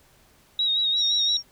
sine tone with vibrato, 3797 Hz, A#7, 31 cents sharp, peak -20 dBFS, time 0.59-1.37 s, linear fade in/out 2 ms, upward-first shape sine, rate 5.8 Hz, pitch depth 46 cents each way
sine tone, 5570 Hz, F8, 5 cents flat, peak -27 dBFS, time 0.96-1.43 s, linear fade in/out 50 ms
effects pink hiss -58 dBFS RMS until 1.51 s

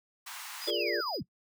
pink high-pass noise, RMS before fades -43 dBFS, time 0.26-0.71 s, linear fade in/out 10 ms, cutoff 830 Hz, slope 48 dB/octave
triangle tone with tremolo, 4938 Hz, D#8, 14 cents flat, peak -32 dBFS, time 0.6-1.21 s, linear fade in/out 50 ms, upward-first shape sine, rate 15 Hz, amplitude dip 50%
sine chord, Bb dominant seventh, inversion second, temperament equal, 349.2 / 415.3 / 466.2 / 587.3 Hz, F4 / Ab4 / Bb4 / D5, 0 / 0 / 0 / 0 cents, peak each -35 dBFS, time 0.67-1.01 s, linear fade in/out 10 ms
sine linear sweep, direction down, 3520 to 77.78 Hz, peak -33 dBFS, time 0.67-1.23 s, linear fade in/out 10 ms
effects noise-tail reverb RT60 0.1 s tail -21 dB re dry

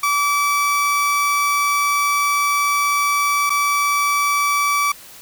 30% pulse tone with dropouts, 1153 Hz, D6, 32 cents flat, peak -13 dBFS, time 0.03-4.92 s, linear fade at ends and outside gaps 5 ms, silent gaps 3.496-3.502 s, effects white hiss -41 dBFS RMS until 5.21 s

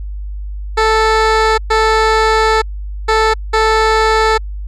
15% pulse tone bursts at uneven times, 439.9 Hz, A4, in tune, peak -3 dBFS, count 4, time 0.77-1.58 / 1.7-2.62 / 3.08-3.34 / 3.53-4.38 s, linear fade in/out 10 ms, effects added 50 Hz sine -21 dBFS peak until 4.67 s + low-pass 5000 Hz 12 dB/octave

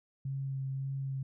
sine tone with vibrato, 135.2 Hz, C#3, 43 cents flat, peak -33 dBFS, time 0.25-1.23 s, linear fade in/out 5 ms, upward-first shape sine, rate 1.8 Hz, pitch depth 14 cents each way, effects none

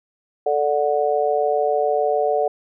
sine chord, D major, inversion second, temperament just, 440.5 / 587.3 / 734.2 Hz, A4 / D5 / F#5, +2 / 0 / -14 cents, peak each -21 dBFS, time 0.46-2.48 s, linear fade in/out 5 ms, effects none

